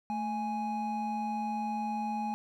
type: tone pair together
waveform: triangle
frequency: 220 / 831.6 Hz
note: A3 / G#5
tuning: 0 / +2 cents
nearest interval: octave + major seventh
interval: 2302 cents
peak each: -33 / -31 dBFS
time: 0.1-2.34 s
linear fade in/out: 0 ms
effects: none